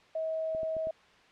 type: tone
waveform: sine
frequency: 640 Hz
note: D#5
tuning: 49 cents sharp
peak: -30 dBFS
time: 0.15-0.91 s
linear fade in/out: 5 ms
type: clicks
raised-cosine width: 2 ms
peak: -32 dBFS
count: 4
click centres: 0.549 / 0.632 / 0.767 / 0.871 s
effects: white hiss -59 dBFS RMS until 1.31 s + low-pass 3000 Hz 12 dB/octave